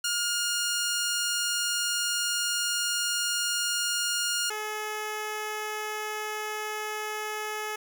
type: tone pair in turn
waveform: 10% pulse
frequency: 1420 / 426.8 Hz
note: F6 / G#4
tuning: +28 / +47 cents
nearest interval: octave + major sixth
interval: 2081 cents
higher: first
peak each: -18 / -23 dBFS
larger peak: first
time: 0.04-4.5 / 4.5-7.76 s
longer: first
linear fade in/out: 5 ms
effects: 10-bit